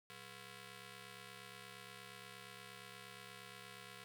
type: ring-modulated tone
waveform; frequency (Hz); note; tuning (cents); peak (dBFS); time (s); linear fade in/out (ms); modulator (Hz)
5% pulse; 301.9; D4; +48; -38; 0.1-4.04; 0; 789
effects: none